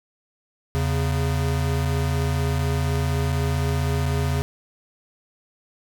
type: tone pair together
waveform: square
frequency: 81.6 / 137.36 Hz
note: E2 / C#3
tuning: -17 / -15 cents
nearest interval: major sixth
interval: 902 cents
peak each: -24 dBFS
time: 0.75-4.42 s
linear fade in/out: 0 ms
effects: none